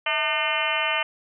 harmonic tone with a mistuned harmonic, 302.3 Hz, D#4, 50 cents flat, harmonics 2 / 3 / 4 / 5 / 6 / 7 / 8 / 9 / 10, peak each -31 / -31 / -30 / -33 / -32 / -29 / -30 / -30 / -29 dBFS, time 0.06-1.03 s, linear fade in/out 5 ms, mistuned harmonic 2, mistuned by +110 cents, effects none

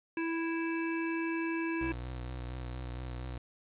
harmonic tone, 329.6 Hz, E4, in tune, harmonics 1 / 3 / 5 / 7 / 8, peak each -32 / -42 / -41 / -44 / -43 dBFS, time 0.17-1.92 s, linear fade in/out 2 ms
30% pulse tone with vibrato, 62.1 Hz, B1, 10 cents sharp, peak -35 dBFS, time 1.81-3.38 s, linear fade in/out 5 ms, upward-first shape sine, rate 4.3 Hz, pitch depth 41 cents each way
effects resampled to 8000 Hz + 10-bit

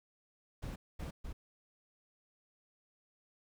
brown noise bursts at uneven times, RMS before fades -42 dBFS, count 3, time 0.62-0.76 / 0.99-1.11 / 1.24-1.33 s, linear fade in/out 10 ms, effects none

